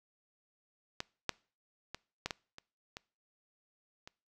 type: clicks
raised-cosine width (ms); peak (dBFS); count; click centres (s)
0.2; -18 / -13 / -23 / -17 / -18 / -30 / -25 / -30; 8; 1.004 / 1.293 / 1.946 / 2.26 / 2.308 / 2.584 / 2.969 / 4.075
effects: noise-tail reverb RT60 0.4 s tail -24 dB re dry